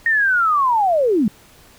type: linear sweep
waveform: sine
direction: down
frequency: 1864.7 to 186.9 Hz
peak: -13 dBFS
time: 0.06-1.28 s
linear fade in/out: 2 ms
effects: pink hiss -48 dBFS RMS until 1.78 s